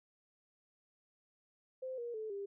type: tone with pitch steps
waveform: sine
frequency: 518 / 475 / 435.6 / 399.4 Hz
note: C5 / A#4 / A4 / G4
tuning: -17 / +33 / -17 / +32 cents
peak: -39 dBFS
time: 1.82-2.46 s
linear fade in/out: 10 ms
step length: 160 ms
effects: none